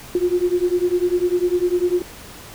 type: beating tone pair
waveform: sine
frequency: 351 / 361 Hz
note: F4 / F#4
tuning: +9 / -43 cents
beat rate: 10 Hz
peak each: -19 dBFS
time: 0.15-2.02 s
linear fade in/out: 2 ms
effects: pink hiss -39 dBFS RMS until 2.54 s